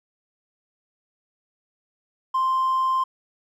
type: tone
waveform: triangle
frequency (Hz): 1046.5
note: C6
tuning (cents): 0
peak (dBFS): -16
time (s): 2.34-3.04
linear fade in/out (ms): 10
effects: tanh soft clip ceiling -15 dBFS